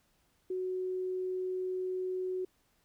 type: tone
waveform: sine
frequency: 370 Hz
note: F#4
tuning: in tune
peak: -32 dBFS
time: 0.5-2.45 s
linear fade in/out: 5 ms
effects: pink hiss -72 dBFS RMS until 2.84 s